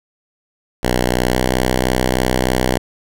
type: tone with pitch glide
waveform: 5% pulse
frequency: 61.74 to 63.26 Hz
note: B1 to B1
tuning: 0 to +42 cents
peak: -3 dBFS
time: 0.83-2.78 s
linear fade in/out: 5 ms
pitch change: +42 cents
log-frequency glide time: 1.3-1.37 s
effects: none